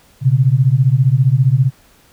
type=beating tone pair; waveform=sine; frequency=123.47 / 138.47 Hz; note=B2 / C#3; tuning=0 / -2 cents; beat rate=15 Hz; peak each=-12 dBFS; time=0.21-1.71 s; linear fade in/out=50 ms; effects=pink hiss -50 dBFS RMS until 2.12 s